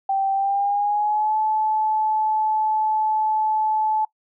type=tone with pitch glide; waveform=sine; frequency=780 to 865.5 Hz; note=G5 to A5; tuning=-9 to -29 cents; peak=-18 dBFS; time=0.09-4.05 s; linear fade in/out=5 ms; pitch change=+180 cents; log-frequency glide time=0.33-1.36 s; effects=noise-tail reverb RT60 0.1 s tail -22 dB re dry